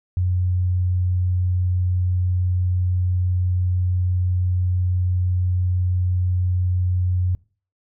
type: tone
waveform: sine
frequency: 90.6 Hz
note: F#2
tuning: 36 cents flat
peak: -17 dBFS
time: 0.17-7.35 s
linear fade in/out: 0 ms
effects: noise-tail reverb RT60 0.4 s tail -23 dB re dry